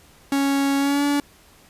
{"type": "tone with pitch glide", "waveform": "45% pulse", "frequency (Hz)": [277.2, 287], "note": ["C#4", "D4"], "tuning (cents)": [0, -40], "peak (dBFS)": -18, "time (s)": [0.32, 1.2], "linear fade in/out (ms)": 2, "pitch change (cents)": 60, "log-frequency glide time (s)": [0.78, 1.04], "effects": ["pink hiss -52 dBFS RMS until 1.69 s", "resampled to 32000 Hz"]}